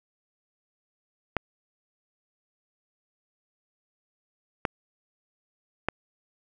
clicks, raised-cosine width 0.5 ms, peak -9 dBFS, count 3, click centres 1.367 / 4.652 / 5.886 s, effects none

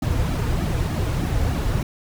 brown noise with flanger, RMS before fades -22 dBFS, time 0.02-1.83 s, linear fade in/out 5 ms, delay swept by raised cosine 1.9 to 5.3 ms, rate 3.3 Hz, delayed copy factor -0.9, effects none

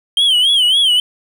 triangle tone with vibrato, 3136 Hz, G7, in tune, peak -8 dBFS, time 0.17-1 s, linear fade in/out 2 ms, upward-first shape sine, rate 3.6 Hz, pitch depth 130 cents each way, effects none

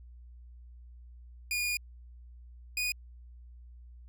sawtooth tone pair in turn, 2438 / 2469 Hz, D#7 / D#7, -36 / -14 cents, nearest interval unison, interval 22 cents, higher second, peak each -26 dBFS, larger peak neither, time 1.51-1.77 / 2.77-2.92 s, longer first, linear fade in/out 2 ms, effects added 60 Hz sine -48 dBFS peak until 4.08 s

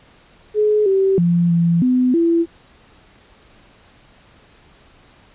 sine tone with pitch steps, 423.4 / 386.1 / 172.3 / 169.5 / 252.6 / 335.6 Hz, G#4 / G4 / F3 / E3 / B3 / E4, +33 / -26 / -23 / +49 / +39 / +31 cents, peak -12 dBFS, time 0.54-2.46 s, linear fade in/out 50 ms, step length 320 ms, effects pink hiss -50 dBFS RMS until 5.34 s + resampled to 8000 Hz

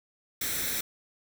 white noise with comb filter, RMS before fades -31 dBFS, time 0.41-0.81 s, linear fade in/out 5 ms, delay 0.52 ms, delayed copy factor +0.6, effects none

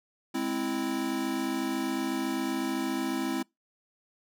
square chord, Ab augmented, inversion none, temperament equal, 207.7 / 261.6 / 329.6 Hz, Ab3 / C4 / E4, 0 / 0 / 0 cents, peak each -38 / -32 / -33 dBFS, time 0.34-3.43 s, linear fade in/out 10 ms, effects noise-tail reverb RT60 0.2 s tail -26 dB re dry

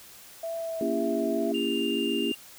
sine tone with vibrato, 659.3 Hz, E5, in tune, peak -30 dBFS, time 0.43-1.52 s, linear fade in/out 5 ms, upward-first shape triangle, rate 2.1 Hz, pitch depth 16 cents each way
sine chord, A# diminished seventh, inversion none, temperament just, 233.1 / 279.7 / 335.6 / 402.8 Hz, A#3 / C#4 / E4 / G4, 0 / +16 / +31 / +47 cents, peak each -31 dBFS, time 0.81-2.32 s, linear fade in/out 2 ms
triangle tone, 2800 Hz, F7, 4 cents sharp, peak -30 dBFS, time 1.54-2.35 s, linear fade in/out 10 ms
effects white hiss -49 dBFS RMS until 2.58 s

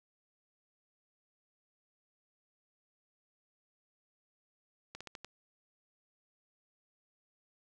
slowing click train, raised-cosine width 0.2 ms, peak -27 dBFS, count 5, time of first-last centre 4.95-5.246 s, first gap 56 ms, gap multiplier 1.19, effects none

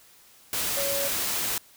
sine tone in noise, 559 Hz, C#5, 14 cents sharp, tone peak -29 dBFS, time 0.77-1.08 s, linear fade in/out 2 ms, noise white, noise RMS -28 dBFS, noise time 0.53-1.58 s, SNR -4 dB, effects white hiss -55 dBFS RMS until 1.76 s

